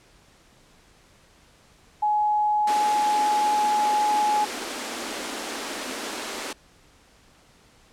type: tone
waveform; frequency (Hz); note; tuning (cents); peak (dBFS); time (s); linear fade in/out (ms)
sine; 842; G#5; +24; -19; 2.02-4.45; 10
type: high-pass noise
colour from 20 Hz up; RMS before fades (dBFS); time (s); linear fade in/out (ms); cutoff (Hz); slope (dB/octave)
pink; -32; 2.67-6.53; 5; 230; 48
effects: pink hiss -56 dBFS RMS until 7.92 s + low-pass 9000 Hz 12 dB/octave